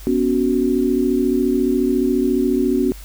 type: chord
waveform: sine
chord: B suspended second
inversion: none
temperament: equal with one note detuned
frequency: 246.9 / 281.2 / 370 Hz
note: B3 / C#4 / F#4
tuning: 0 / +25 / 0 cents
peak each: -19 dBFS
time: 0.07-2.92 s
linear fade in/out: 0 ms
effects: added 50 Hz sine -34 dBFS peak until 3.04 s + white hiss -43 dBFS RMS until 3.04 s